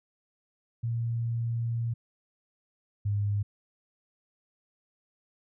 sine tone pair in turn, 116.54 / 102.34 Hz, A#2 / G#2, 0 / -25 cents, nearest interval major second, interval 225 cents, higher first, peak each -27 / -25 dBFS, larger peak second, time 0.83-1.94 / 3.05-3.43 s, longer first, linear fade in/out 10 ms, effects none

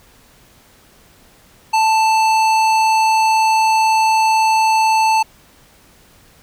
sine tone with hard clipping, 882 Hz, A5, 4 cents sharp, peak -13 dBFS, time 1.73-5.23 s, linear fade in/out 10 ms, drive 15 dB, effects pink hiss -49 dBFS RMS until 6.42 s

